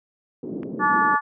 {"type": "band-pass noise", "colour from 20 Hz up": "pink", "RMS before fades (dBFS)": -31, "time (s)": [0.43, 1.16], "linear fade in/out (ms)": 2, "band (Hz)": [200, 390], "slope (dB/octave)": 24}
{"type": "click", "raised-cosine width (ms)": 0.5, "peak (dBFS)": -25, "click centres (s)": 0.632}
{"type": "harmonic tone", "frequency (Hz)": 289, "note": "D4", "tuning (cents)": -28, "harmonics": [3, 4, 5, 6], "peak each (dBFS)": [-22, -19, -26, -24], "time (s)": [0.79, 1.21], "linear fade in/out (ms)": 50}
{"effects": []}